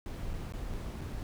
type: noise with dropouts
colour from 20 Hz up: brown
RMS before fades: -38 dBFS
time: 0.06-1.23 s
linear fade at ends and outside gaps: 0 ms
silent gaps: 0.334-0.339 / 0.522-0.537 / 0.738-0.742 / 1.01-1.015 s
effects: none